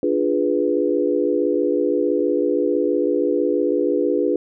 sine chord, D diminished seventh, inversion none, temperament equal, 293.7 / 349.2 / 415.3 / 493.9 Hz, D4 / F4 / Ab4 / Cb5, 0 / 0 / 0 / 0 cents, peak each -22 dBFS, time 0.03-4.36 s, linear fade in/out 2 ms, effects none

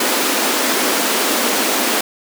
pink high-pass noise, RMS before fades -17 dBFS, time 0-2.01 s, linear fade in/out 5 ms, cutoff 230 Hz, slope 48 dB/octave, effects none

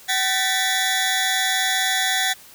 25% pulse tone cluster, 761 / 1782 / 1964 / 3386 Hz, F#5 / A6 / B6 / G#7, +48 / +22 / -10 / +33 cents, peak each -21 dBFS, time 0.08-2.34 s, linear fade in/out 20 ms, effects white hiss -46 dBFS RMS until 2.54 s

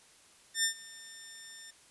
10% pulse tone with ADSR envelope, 1800 Hz, A6, 39 cents sharp, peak -16 dBFS, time 0.54-1.71 s, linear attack 96 ms, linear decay 99 ms, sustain -22 dB, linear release 9 ms, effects white hiss -60 dBFS RMS until 1.9 s + resampled to 24000 Hz

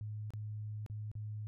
sine tone with dropouts, 106.3 Hz, G#2, 41 cents sharp, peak -39 dBFS, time 0.01-1.47 s, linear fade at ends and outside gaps 0 ms, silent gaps 0.305-0.336 / 0.863-0.899 / 1.115-1.153 s, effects none

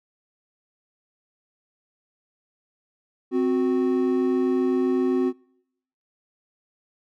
triangle tone pair together, 260 / 367.7 Hz, C4 / F#4, -11 / -11 cents, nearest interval tritone, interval 600 cents, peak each -20 dBFS, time 3.31-5.33 s, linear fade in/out 50 ms, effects noise-tail reverb RT60 0.8 s tail -26 dB re dry

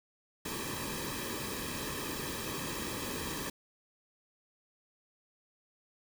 pink noise with comb filter, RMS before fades -38 dBFS, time 0.45-3.5 s, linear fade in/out 5 ms, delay 1.4 ms, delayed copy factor -0.75, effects none

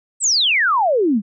sine exponential sweep, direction down, 8450 to 188.8 Hz, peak -13 dBFS, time 0.2-1.22 s, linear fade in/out 50 ms, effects none

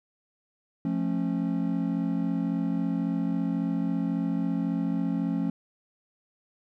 triangle chord, F augmented, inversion none, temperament just, 174.61 / 218.3 / 272.8 Hz, F3 / A3 / C#4, 0 / -13 / -28 cents, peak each -27 / -29 / -27 dBFS, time 0.85-5.5 s, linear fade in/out 2 ms, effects none

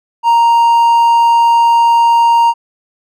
triangle tone, 932.3 Hz, A#5, in tune, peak -4 dBFS, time 0.23-2.54 s, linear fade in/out 50 ms, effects none

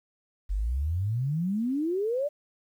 sine exponential sweep, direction up, 44.75 to 605 Hz, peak -25 dBFS, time 0.49-2.29 s, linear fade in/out 20 ms, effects 10-bit

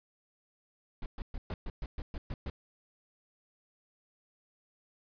brown noise bursts, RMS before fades -37 dBFS, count 10, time 1.02-2.5 s, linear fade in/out 2 ms, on 40 ms, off 120 ms, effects resampled to 11025 Hz

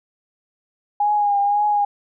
sine tone with vibrato, 820 Hz, G#5, 22 cents flat, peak -15 dBFS, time 1-1.85 s, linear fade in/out 5 ms, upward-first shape triangle, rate 1.9 Hz, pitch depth 40 cents each way, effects none

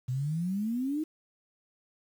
sine exponential sweep, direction up, 122.4 to 320 Hz, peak -28 dBFS, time 0.08-1.04 s, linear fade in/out 10 ms, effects 9-bit

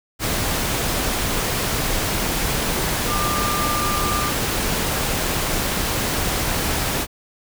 sine tone in noise, 1195 Hz, D6, 30 cents sharp, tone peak -23 dBFS, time 3.07-4.32 s, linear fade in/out 50 ms, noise pink, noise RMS -22 dBFS, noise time 0.19-7.07 s, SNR -4 dB, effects none

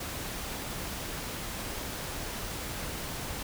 pink noise, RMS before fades -37 dBFS, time 0-3.43 s, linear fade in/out 5 ms, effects none

